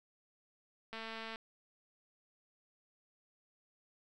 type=click train; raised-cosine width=0.3 ms; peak=-29 dBFS; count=97; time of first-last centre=0.93-1.359 s; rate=224 Hz; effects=none